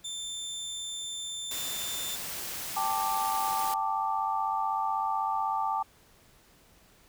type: tone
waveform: 25% pulse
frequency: 3558 Hz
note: A7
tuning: 19 cents sharp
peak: -31 dBFS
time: 0.04-2.16 s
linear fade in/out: 10 ms
type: noise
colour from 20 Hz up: white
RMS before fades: -37 dBFS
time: 1.51-3.74 s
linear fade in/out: 2 ms
type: chord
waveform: sine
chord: G suspended second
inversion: none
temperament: equal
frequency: 784 / 880 / 1174.7 Hz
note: G5 / A5 / D6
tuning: 0 / 0 / 0 cents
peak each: -32 / -30 / -32 dBFS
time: 2.76-5.83 s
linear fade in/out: 10 ms
effects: pink hiss -60 dBFS RMS until 7.08 s